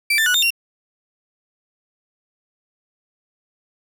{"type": "tone with pitch steps", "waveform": "35% pulse", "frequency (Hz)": [2335, 1778, 1471, 3641, 2757], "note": ["D7", "A6", "F#6", "A#7", "F7"], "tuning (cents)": [-11, 18, -11, -41, -23], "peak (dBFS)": -13, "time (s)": [0.1, 0.505], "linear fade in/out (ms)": 5, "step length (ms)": 81, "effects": []}